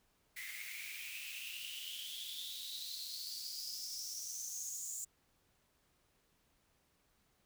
white noise with high-pass filter sweep, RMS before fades -45 dBFS, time 0.36-5.05 s, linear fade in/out 10 ms, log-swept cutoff 2000 to 7300 Hz, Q 9.2, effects pink hiss -75 dBFS RMS until 7.45 s

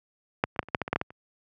clicks, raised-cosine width 0.5 ms, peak -6 / -29 / -6 / -30 / -26 / -8 / -13 / -19 / -9 / -9 / -13 / -30 dBFS, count 12, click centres 0.439 / 0.562 / 0.592 / 0.629 / 0.686 / 0.748 / 0.817 / 0.879 / 0.93 / 0.96 / 1.014 / 1.105 s, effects high-pass 80 Hz 12 dB/octave

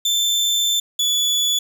30% pulse tone pair in turn, 3546 / 3435 Hz, A7 / A7, +13 / -42 cents, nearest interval minor second, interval 55 cents, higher first, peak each -14 dBFS, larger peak neither, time 0.05-0.8 / 0.99-1.59 s, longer first, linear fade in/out 5 ms, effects none

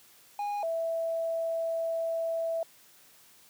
triangle / sine tone pair in turn, 821 / 659.2 Hz, G#5 / E5, -20 / 0 cents, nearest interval major third, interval 380 cents, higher first, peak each -28 dBFS, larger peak neither, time 0.39-0.63 / 0.63-2.63 s, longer second, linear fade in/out 2 ms, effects white hiss -58 dBFS RMS until 3.49 s + high-pass 80 Hz 12 dB/octave

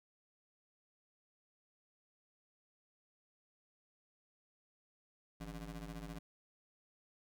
25% pulse ring-modulated tone, 110 Hz, A2, in tune, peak -38 dBFS, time 5.4-6.19 s, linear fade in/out 10 ms, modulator 62.3 Hz, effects none

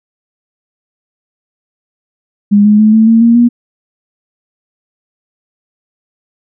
sine tone with pitch steps, 204.4 / 209.8 / 215.3 / 221 / 226.8 / 232.8 / 238.9 Hz, G#3 / G#3 / A3 / A3 / A#3 / A#3 / A#3, -27 / +18 / -37 / +8 / -47 / -2 / +43 cents, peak -3 dBFS, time 2.51-3.49 s, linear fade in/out 20 ms, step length 140 ms, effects none

